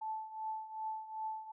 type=tone with tremolo; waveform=sine; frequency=875 Hz; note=A5; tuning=10 cents flat; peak=-35 dBFS; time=0.01-1.52 s; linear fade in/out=10 ms; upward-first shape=triangle; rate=2.6 Hz; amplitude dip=80%; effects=none